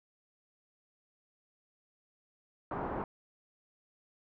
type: low-pass noise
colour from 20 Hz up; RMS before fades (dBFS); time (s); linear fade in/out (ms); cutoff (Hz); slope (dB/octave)
white; -37; 2.71-3.04; 2; 1100; 24
effects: none